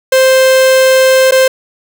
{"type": "tone with dropouts", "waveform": "45% pulse", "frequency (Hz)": 523.3, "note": "C5", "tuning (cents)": 0, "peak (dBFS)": -5, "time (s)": [0.12, 1.48], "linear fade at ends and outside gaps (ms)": 5, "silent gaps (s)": [1.311, 1.32], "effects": []}